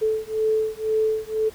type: beating tone pair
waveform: sine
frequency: 435.7 / 437.7 Hz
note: A4 / A4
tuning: -17 / -9 cents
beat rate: 2 Hz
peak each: -23 dBFS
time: 0.01-1.5 s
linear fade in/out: 20 ms
effects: pink hiss -47 dBFS RMS until 1.54 s